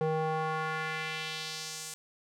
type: tone with band-pass filter sweep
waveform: square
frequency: 157.5 Hz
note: D#3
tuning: 21 cents sharp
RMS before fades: -34 dBFS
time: 0.01-1.94 s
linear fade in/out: 0 ms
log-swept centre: 510 to 8400 Hz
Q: 1.5
effects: none